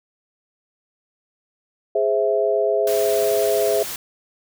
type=chord; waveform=sine; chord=Ab augmented; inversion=none; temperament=equal; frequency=415.3 / 523.3 / 659.3 Hz; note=Ab4 / C5 / E5; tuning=0 / 0 / 0 cents; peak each=-20 / -23 / -20 dBFS; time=1.95-3.83 s; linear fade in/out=5 ms
type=noise; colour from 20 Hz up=white; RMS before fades=-30 dBFS; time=2.87-3.96 s; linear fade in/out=2 ms
effects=none